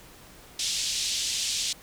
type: band-pass noise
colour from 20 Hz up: pink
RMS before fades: -29 dBFS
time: 0.59-1.73 s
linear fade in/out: 5 ms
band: 3200 to 7900 Hz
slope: 24 dB/octave
effects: pink hiss -50 dBFS RMS until 1.82 s